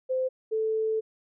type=tone pair in turn; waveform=sine; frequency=517 / 439.5 Hz; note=C5 / A4; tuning=-21 / -2 cents; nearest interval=minor third; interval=281 cents; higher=first; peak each=-24 dBFS; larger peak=neither; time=0.09-0.29 / 0.51-1.01 s; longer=second; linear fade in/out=20 ms; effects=none